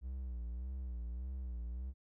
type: tone with vibrato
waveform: triangle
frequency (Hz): 61.74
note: B1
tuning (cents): 0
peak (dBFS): -37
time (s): 0.01-1.94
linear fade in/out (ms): 50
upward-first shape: sine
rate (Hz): 1.7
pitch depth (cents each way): 100
effects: none